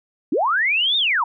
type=linear two-way sweep; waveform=sine; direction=up then down; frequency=237.6 to 3729 to 848 Hz; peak=-16 dBFS; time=0.32-1.24 s; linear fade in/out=5 ms; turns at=0.97 s; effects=none